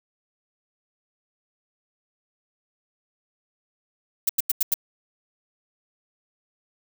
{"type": "noise bursts", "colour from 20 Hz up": "violet", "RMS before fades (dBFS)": -20, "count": 5, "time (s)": [4.27, 4.741], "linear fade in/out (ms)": 5, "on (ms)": 23, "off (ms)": 89, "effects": []}